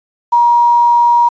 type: tone with quantisation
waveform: sine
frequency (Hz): 951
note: A#5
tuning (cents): +34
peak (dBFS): -6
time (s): 0.32-1.29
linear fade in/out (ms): 10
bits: 6
effects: resampled to 16000 Hz